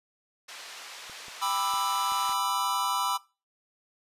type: band-pass noise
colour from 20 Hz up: white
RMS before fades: -44 dBFS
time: 0.48-2.34 s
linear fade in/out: 10 ms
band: 650 to 4900 Hz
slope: 12 dB/octave
type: clicks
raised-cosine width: 2 ms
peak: -38 dBFS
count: 5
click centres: 1.097 / 1.283 / 1.738 / 2.121 / 2.294 s
type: chord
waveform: square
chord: E minor seventh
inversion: first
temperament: just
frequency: 791.1 / 988.9 / 1186.7 / 1318.5 Hz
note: G5 / B5 / D6 / E6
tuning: +16 / +2 / +18 / 0 cents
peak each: -36 / -30 / -33 / -33 dBFS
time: 1.41-3.18 s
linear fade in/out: 20 ms
effects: noise-tail reverb RT60 0.3 s tail -21 dB re dry + resampled to 32000 Hz